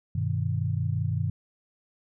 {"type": "chord", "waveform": "sine", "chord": "G augmented", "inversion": "none", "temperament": "equal", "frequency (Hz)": [98, 123.47, 155.56], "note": ["G2", "B2", "D#3"], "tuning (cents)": [0, 0, 0], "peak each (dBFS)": [-28, -29, -30], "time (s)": [0.15, 1.3], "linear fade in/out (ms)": 5, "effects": []}